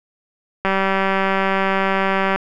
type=click train; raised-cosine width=0.5 ms; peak=-4 dBFS; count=331; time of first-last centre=0.65-2.36 s; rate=193 Hz; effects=none